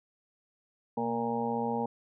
harmonic tone with a mistuned harmonic, 116.7 Hz, A#2, 2 cents sharp, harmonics 1 / 2 / 4 / 5 / 6 / 7 / 8, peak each -44 / -33 / -34 / -41 / -45 / -34 / -38 dBFS, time 0.97-1.86 s, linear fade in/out 5 ms, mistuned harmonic 1, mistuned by +120 cents, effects none

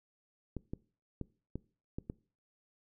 clicks, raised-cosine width 3 ms, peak -25 dBFS, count 6, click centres 0.567 / 0.735 / 1.213 / 1.556 / 1.985 / 2.099 s, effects noise-tail reverb RT60 0.4 s tail -22 dB re dry

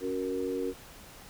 sine chord, F# major, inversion second, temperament equal with one note detuned, 278.5 / 370 / 466.2 Hz, C#4 / F#4 / A#4, +8 / 0 / 0 cents, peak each -35 / -34 / -33 dBFS, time 0-0.74 s, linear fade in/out 50 ms, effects pink hiss -50 dBFS RMS until 1.29 s

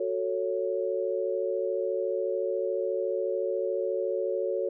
sine chord, F# minor, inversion none, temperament just, 370 / 444 / 555 Hz, F#4 / A4 / C#5, 0 / +16 / +2 cents, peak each -31 / -31 / -30 dBFS, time 0-4.69 s, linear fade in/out 5 ms, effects none

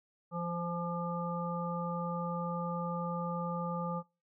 harmonic tone with a mistuned harmonic, 171.7 Hz, F3, 29 cents flat, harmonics 1 / 3 / 5 / 7, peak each -36 / -40 / -42 / -40 dBFS, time 0.31-4.03 s, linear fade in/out 50 ms, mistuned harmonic 3, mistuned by +17 cents, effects noise-tail reverb RT60 0.3 s tail -25 dB re dry

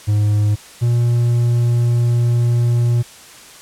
triangle tone pair in turn, 104.6 / 119.42 Hz, G#2 / A#2, +13 / +42 cents, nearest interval major second, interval 229 cents, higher second, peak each -10 dBFS, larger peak neither, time 0.07-0.56 / 0.81-3.03 s, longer second, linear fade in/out 20 ms, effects white hiss -40 dBFS RMS until 3.61 s + low-pass 10000 Hz 12 dB/octave

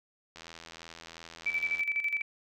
click train, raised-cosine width 0.2 ms, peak -28 dBFS, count 121, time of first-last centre 0.36-1.808 s, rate 82.9 Hz
sine tone with tremolo, 2314 Hz, D7, 26 cents flat, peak -26 dBFS, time 1.46-2.22 s, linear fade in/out 5 ms, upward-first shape square, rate 12 Hz, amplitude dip 65%
effects none

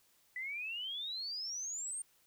sine exponential sweep, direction up, 1969 to 8870 Hz, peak -38 dBFS, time 0.36-2.02 s, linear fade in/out 2 ms, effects white hiss -70 dBFS RMS until 2.26 s

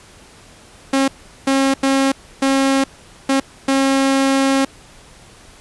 sawtooth tone bursts at uneven times, 270.7 Hz, C#4, 41 cents flat, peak -9 dBFS, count 6, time 0.93-1.08 / 1.47-1.74 / 1.83-2.12 / 2.42-2.84 / 3.29-3.4 / 3.68-4.65 s, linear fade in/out 5 ms, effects pink hiss -44 dBFS RMS until 5.6 s + resampled to 24000 Hz

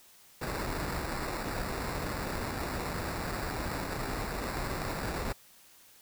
pink noise with sample-and-hold, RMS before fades -35 dBFS, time 0.41-5.33 s, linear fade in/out 10 ms, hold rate 3150 Hz, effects white hiss -58 dBFS RMS until 6.01 s

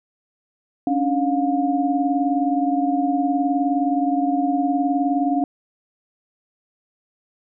sine tone cluster, 276.5 / 295.8 / 710 Hz, C#4 / D4 / F5, -4 / +13 / +28 cents, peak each -20 / -24 / -22 dBFS, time 0.87-5.44 s, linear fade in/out 2 ms, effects none

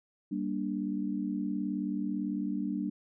sine chord, G minor, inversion none, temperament just, 196 / 235.2 / 294 Hz, G3 / Bb3 / D4, 0 / +16 / +2 cents, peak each -34 / -36 / -34 dBFS, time 0.31-2.9 s, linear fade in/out 10 ms, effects none

